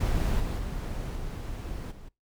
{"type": "noise with level steps", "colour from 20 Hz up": "brown", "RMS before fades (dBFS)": [-26, -30, -33, -35, -45], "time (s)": [0, 2.09], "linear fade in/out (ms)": 10, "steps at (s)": [0.39, 0.57, 1.15, 1.9], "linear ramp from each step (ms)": 20, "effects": ["noise-tail reverb RT60 0.2 s tail -23 dB re dry"]}